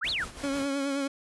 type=exponential two-way sweep; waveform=sine; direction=up then down; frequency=1174.7 to 4500 to 1189 Hz; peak=-27 dBFS; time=0.01-0.25 s; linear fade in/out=20 ms; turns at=0.1 s
type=noise with tremolo; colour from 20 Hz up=pink; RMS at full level=-40 dBFS; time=0.04-0.67 s; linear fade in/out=5 ms; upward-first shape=sine; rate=6 Hz; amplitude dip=65%
type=tone with vibrato; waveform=30% pulse; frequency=277.7 Hz; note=C#4; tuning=3 cents sharp; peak=-25 dBFS; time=0.43-1.08 s; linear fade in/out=10 ms; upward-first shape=triangle; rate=9.5 Hz; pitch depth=44 cents each way
effects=resampled to 24000 Hz